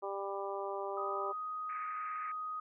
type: harmonic tone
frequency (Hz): 197.7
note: G3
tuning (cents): +15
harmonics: 2 / 3 / 4 / 5 / 6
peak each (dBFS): -40 / -42 / -43 / -44 / -45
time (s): 0.02-1.33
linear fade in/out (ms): 20
type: tone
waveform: sine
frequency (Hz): 1250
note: D#6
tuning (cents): +8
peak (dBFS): -37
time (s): 0.97-2.6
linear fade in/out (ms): 5
type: band-pass noise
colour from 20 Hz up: white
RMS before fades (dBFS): -50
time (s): 1.69-2.32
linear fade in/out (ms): 5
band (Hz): 1100 to 2400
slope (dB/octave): 96
effects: none